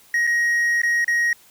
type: tone with dropouts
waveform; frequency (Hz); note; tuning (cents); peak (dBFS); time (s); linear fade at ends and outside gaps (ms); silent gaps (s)
triangle; 1885; A#6; +19; -15; 0.14-1.33; 2; 0.269-0.273 / 0.818-0.833 / 1.045-1.079
effects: white hiss -52 dBFS RMS until 1.5 s